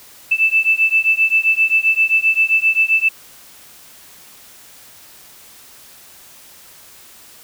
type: beating tone pair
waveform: sine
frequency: 2637 / 2644.6 Hz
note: E7 / E7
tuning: 0 / +5 cents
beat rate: 7.6 Hz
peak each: -15 dBFS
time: 0.31-3.09 s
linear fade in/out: 10 ms
effects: white hiss -43 dBFS RMS until 7.43 s